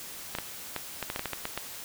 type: clicks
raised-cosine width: 0.3 ms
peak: -15 dBFS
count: 11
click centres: 0.351 / 0.386 / 0.763 / 1.027 / 1.101 / 1.161 / 1.194 / 1.257 / 1.333 / 1.454 / 1.576 s
effects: white hiss -42 dBFS RMS until 1.84 s